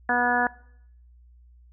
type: harmonic tone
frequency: 243.8 Hz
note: B3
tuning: 22 cents flat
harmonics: 1 / 2 / 3 / 4 / 5 / 6 / 7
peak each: -30 / -32 / -25 / -29 / -35 / -28 / -24 dBFS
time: 0.09-0.47 s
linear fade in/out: 2 ms
effects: noise-tail reverb RT60 0.7 s tail -22 dB re dry + added 60 Hz sine -50 dBFS peak until 1.72 s